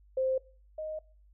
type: tone pair in turn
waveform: sine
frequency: 523.3 / 622.3 Hz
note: C5 / D#5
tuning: 0 / 0 cents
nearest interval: minor third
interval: 300 cents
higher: second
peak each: -26 / -34 dBFS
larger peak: first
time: 0.17-0.38 / 0.78-0.99 s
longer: neither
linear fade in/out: 5 ms
effects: noise-tail reverb RT60 0.4 s tail -22 dB re dry + added 50 Hz sine -57 dBFS peak until 1.33 s